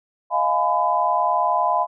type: chord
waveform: sine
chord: F half-diminished seventh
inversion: third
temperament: just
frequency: 628.6 / 698.5 / 838.1 / 1005.8 Hz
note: Eb5 / F5 / Ab5 / Cb6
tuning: +18 / 0 / +16 / +31 cents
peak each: -26 / -22 / -24 / -20 dBFS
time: 0.3-1.87 s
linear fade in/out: 50 ms
effects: none